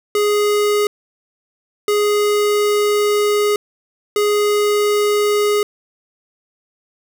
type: tone bursts at uneven times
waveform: square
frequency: 415.3 Hz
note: G#4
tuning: in tune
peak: -14 dBFS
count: 3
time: 0.15-0.87 / 1.88-3.56 / 4.16-5.63 s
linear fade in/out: 2 ms
effects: none